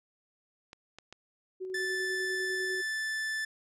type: clicks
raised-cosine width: 0.2 ms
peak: -29 dBFS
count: 3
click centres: 0.731 / 0.986 / 1.126 s
type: tone with tremolo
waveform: sine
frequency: 373.9 Hz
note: F#4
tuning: 18 cents sharp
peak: -34 dBFS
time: 1.6-2.82 s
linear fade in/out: 20 ms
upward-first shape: square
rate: 10 Hz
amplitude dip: 25%
type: tone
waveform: 45% pulse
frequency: 1755 Hz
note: A6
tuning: 5 cents flat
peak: -31 dBFS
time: 1.74-3.45 s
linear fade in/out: 5 ms
effects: low-pass 9000 Hz 12 dB/octave